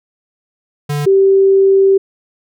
square / sine tone pair in turn, 146.1 / 388.7 Hz, D3 / G4, -9 / -15 cents, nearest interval octave + perfect fourth, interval 1694 cents, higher second, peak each -16 / -6 dBFS, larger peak second, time 0.89-1.06 / 1.06-1.98 s, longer second, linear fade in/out 10 ms, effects none

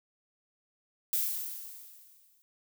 violet noise with exponential decay, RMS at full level -28 dBFS, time 1.13-2.42 s, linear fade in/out 0 ms, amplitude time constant 280 ms, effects none

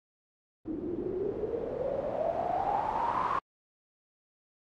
white noise with low-pass filter sweep, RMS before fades -32 dBFS, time 0.65-3.39 s, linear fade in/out 5 ms, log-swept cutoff 300 to 1100 Hz, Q 9.2, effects AAC 64 kbps

